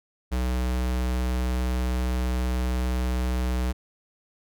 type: tone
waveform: square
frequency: 62.4 Hz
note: B1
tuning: 19 cents sharp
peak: -24 dBFS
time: 0.31-3.73 s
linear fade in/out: 20 ms
effects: none